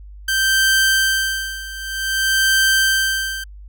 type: tone with tremolo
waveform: sawtooth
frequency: 1562 Hz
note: G6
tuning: 7 cents flat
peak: -9 dBFS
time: 0.28-3.44 s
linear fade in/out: 5 ms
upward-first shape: sine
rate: 0.53 Hz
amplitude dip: 85%
effects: added 50 Hz sine -35 dBFS peak until 3.68 s